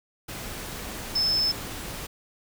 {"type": "tone in noise", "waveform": "sine", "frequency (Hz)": 5250, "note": "E8", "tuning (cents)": -8, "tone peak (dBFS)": -21, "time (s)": [1.15, 1.52], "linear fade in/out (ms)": 10, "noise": "pink", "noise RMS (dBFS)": -36, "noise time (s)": [0.28, 2.07], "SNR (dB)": 12, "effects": []}